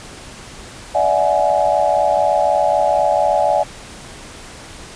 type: tone cluster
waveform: sine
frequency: 583 / 647 / 734 / 839 Hz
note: D5 / E5 / F#5 / G#5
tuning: -13 / -32 / -14 / +17 cents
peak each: -18 dBFS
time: 0.94-3.64 s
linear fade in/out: 20 ms
effects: pink hiss -36 dBFS RMS until 4.95 s + resampled to 22050 Hz